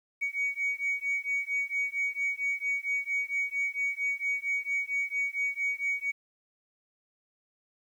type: beating tone pair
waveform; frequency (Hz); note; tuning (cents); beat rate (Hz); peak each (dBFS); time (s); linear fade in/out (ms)
sine; 2246 / 2250.4; C#7 / C#7; +22 / +26; 4.4; -30; 0.21-6.12; 20
effects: tanh soft clip ceiling -23 dBFS + 10-bit